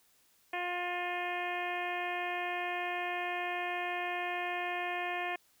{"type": "harmonic tone", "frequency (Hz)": 354.7, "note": "F4", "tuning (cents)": 27, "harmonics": [1, 2, 3, 4, 5, 6, 7, 8, 9], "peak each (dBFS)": [-42, -37, -43, -50, -40, -43, -41, -50, -53], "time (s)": [0.53, 5.36], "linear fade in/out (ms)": 5, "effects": ["white hiss -68 dBFS RMS until 5.6 s"]}